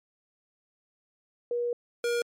sine / square tone pair in turn, 479.8 / 475.4 Hz, A#4 / A#4, +50 / +34 cents, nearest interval unison, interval 16 cents, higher first, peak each -26 dBFS, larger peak neither, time 1.51-1.73 / 2.04-2.22 s, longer first, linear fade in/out 2 ms, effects low-pass 11000 Hz 12 dB/octave + MP3 96 kbps

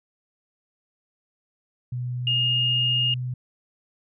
sine tone with pitch glide, 123.8 to 125.6 Hz, B2 to B2, +5 to +30 cents, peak -26 dBFS, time 1.92-3.34 s, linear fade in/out 5 ms, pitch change +25 cents, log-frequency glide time 2.11-3.14 s
sine tone, 2840 Hz, F7, 28 cents sharp, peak -20 dBFS, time 2.27-3.14 s, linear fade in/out 2 ms
effects none

